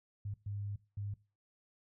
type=tone bursts at uneven times; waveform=sine; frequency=101.6 Hz; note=G#2; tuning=38 cents flat; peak=-37 dBFS; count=3; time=0.25-0.34 / 0.46-0.76 / 0.97-1.14 s; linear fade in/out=5 ms; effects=noise-tail reverb RT60 0.3 s tail -19 dB re dry